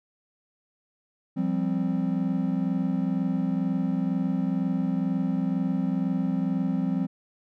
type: chord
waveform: triangle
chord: F suspended second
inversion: none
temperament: equal with one note detuned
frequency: 173.91 / 196 / 261.6 Hz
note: F3 / G3 / C4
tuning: -7 / 0 / 0 cents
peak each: -26 dBFS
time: 1.36-7.07 s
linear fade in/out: 20 ms
effects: none